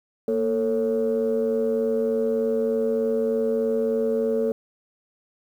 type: tone cluster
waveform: sine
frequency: 232.1 / 447.7 / 551 Hz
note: A#3 / A4 / C#5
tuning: -7 / +30 / -11 cents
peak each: -26 / -21 / -27 dBFS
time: 0.28-4.52 s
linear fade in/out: 2 ms
effects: tanh soft clip ceiling -14 dBFS + 9-bit